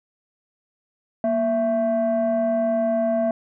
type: tone pair together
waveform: sine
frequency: 235 / 664 Hz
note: A#3 / E5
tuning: +14 / +12 cents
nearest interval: octave + tritone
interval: 1798 cents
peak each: -22 / -18 dBFS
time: 1.24-3.31 s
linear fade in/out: 2 ms
effects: tanh soft clip ceiling -15 dBFS